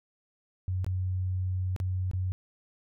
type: tone with dropouts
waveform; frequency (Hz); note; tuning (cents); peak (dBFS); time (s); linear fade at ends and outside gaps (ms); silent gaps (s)
sine; 92.5; F#2; 0; -27; 0.68-2.32; 0; 0.845-0.865 / 1.763-1.801 / 2.113-2.134
effects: none